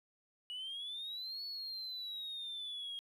sine exponential two-way sweep, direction up then down, 2913 to 4435 to 3254 Hz, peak -39 dBFS, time 0.5-2.99 s, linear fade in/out 0 ms, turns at 1.44 s, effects tanh soft clip ceiling -38 dBFS + 12-bit

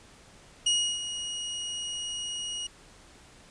sawtooth tone with ADSR envelope, 2888 Hz, F#7, 43 cents flat, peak -18 dBFS, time 0.66-2.67 s, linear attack 7 ms, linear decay 320 ms, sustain -11 dB, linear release 5 ms, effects pink hiss -54 dBFS RMS until 3.5 s + resampled to 22050 Hz

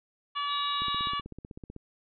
harmonic tone, 574 Hz, D5, 40 cents flat, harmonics 2 / 3 / 4 / 5 / 6 / 7, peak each -30 / -43 / -44 / -37 / -40 / -49 dBFS, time 0.35-1.21 s, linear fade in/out 20 ms
sine tone, 3805 Hz, A#7, 35 cents sharp, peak -33 dBFS, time 0.47-1.12 s, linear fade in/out 50 ms
click train, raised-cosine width 3 ms, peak -29 dBFS, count 16, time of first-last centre 0.82-1.763 s, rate 15.9 Hz
effects none

